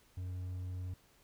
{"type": "tone", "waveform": "triangle", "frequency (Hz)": 91.2, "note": "F#2", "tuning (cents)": -24, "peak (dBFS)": -36, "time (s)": [0.17, 0.94], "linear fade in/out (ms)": 5, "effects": ["pink hiss -67 dBFS RMS until 1.23 s"]}